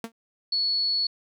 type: tone with exponential decay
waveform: sawtooth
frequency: 228.2 Hz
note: A#3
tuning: 37 cents flat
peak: -24 dBFS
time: 0.04-0.12 s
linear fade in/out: 2 ms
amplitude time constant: 17 ms
type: tone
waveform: sine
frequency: 4400 Hz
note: C#8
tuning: 14 cents flat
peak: -22 dBFS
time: 0.52-1.07 s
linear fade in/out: 5 ms
effects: none